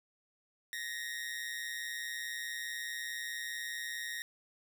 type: tone with amplitude modulation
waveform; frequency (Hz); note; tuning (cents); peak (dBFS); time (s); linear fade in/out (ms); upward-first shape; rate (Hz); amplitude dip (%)
sawtooth; 1864.7; A#6; 0; -31; 0.73-4.22; 0; sine; 140; 75
effects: none